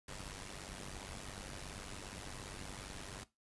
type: noise with amplitude modulation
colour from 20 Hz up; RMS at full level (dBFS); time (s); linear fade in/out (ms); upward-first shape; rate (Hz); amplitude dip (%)
pink; -44; 0.08-3.24; 5; sine; 97.2; 80
effects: noise-tail reverb RT60 0.2 s tail -17 dB re dry + resampled to 24000 Hz